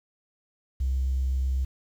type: tone with vibrato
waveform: triangle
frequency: 65.41 Hz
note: C2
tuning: in tune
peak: -19 dBFS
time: 0.8-1.65 s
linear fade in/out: 10 ms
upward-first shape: sine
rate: 7.9 Hz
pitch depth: 9 cents each way
effects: tanh soft clip ceiling -21 dBFS + 9-bit